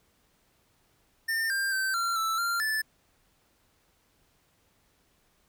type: tone with pitch steps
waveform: square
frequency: 1807 / 1591 / 1549 / 1371 / 1322 / 1385 / 1749 Hz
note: A6 / G6 / G6 / F6 / E6 / F6 / A6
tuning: +46 / +25 / -21 / -32 / +5 / -15 / -11 cents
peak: -27 dBFS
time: 1.28-2.82 s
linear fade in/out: 10 ms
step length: 220 ms
effects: pink hiss -68 dBFS RMS until 5.48 s